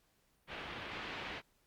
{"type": "low-pass noise", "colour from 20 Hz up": "white", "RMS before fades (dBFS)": -44, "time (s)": [0.47, 1.42], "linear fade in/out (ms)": 50, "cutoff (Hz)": 3100, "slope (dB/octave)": 24, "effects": ["pink hiss -74 dBFS RMS until 1.66 s", "Opus 48 kbps"]}